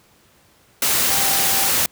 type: tone in noise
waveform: sine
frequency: 784 Hz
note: G5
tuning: in tune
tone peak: -28 dBFS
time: 1.1-1.69 s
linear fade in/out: 2 ms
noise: white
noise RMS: -18 dBFS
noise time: 0.82-1.86 s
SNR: -13 dB
effects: pink hiss -55 dBFS RMS until 1.91 s + high-pass 60 Hz 12 dB/octave